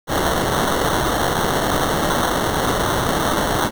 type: noise with sample-and-hold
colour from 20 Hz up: blue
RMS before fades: -19 dBFS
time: 0.07-3.71 s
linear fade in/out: 50 ms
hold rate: 2450 Hz
effects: none